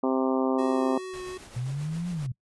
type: harmonic tone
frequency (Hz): 131.2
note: C3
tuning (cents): +5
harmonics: 2 / 3 / 4 / 5 / 6 / 7 / 8 / 9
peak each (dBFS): -25 / -29 / -31 / -33 / -35 / -36 / -37 / -38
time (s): 0.03-0.98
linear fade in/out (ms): 5
type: tone with vibrato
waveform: square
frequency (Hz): 370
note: F#4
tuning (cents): 0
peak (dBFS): -35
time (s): 0.58-1.38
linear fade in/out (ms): 10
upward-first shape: sine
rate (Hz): 2.6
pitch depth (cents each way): 17
type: noise with tremolo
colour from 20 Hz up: pink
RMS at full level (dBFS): -45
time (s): 1.13-2.27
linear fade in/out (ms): 10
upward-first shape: sine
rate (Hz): 7.5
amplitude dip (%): 45
type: linear two-way sweep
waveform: sine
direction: up then down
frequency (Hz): 118.6 to 180 to 118.6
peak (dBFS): -28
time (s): 1.56-2.32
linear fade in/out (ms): 5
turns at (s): 2.1
effects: noise-tail reverb RT60 0.1 s tail -23 dB re dry + resampled to 24000 Hz